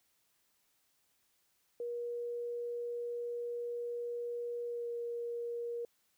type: tone with pitch glide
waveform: sine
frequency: 477.4 to 472.7 Hz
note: A#4 to A#4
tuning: +41 to +24 cents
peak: -36 dBFS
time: 1.8-5.85 s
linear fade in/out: 2 ms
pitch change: -17 cents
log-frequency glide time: 4.65-4.89 s
effects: white hiss -75 dBFS RMS until 6.17 s